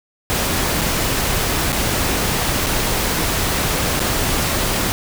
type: noise with dropouts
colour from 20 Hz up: pink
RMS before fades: -19 dBFS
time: 0.3-4.92 s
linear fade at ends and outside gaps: 0 ms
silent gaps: 0.812-0.816 / 1.721-1.728 / 2.662-2.667 / 3.994-4.002 s
effects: none